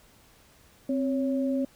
sine tone pair together, 263.3 / 557.1 Hz, C4 / C#5, +11 / +9 cents, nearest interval octave + minor second, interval 1298 cents, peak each -25 / -31 dBFS, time 0.89-1.65 s, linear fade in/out 5 ms, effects pink hiss -58 dBFS RMS until 1.75 s

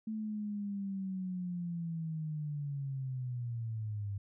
sine linear sweep, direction down, 220 to 98.5 Hz, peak -35 dBFS, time 0.07-4.18 s, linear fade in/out 5 ms, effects none

